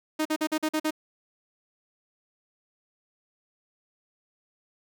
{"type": "tone bursts", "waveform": "sawtooth", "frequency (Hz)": 310.3, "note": "D#4", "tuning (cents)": -5, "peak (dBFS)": -20, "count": 7, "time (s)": [0.19, 0.908], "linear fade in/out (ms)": 10, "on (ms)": 64, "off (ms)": 45, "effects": []}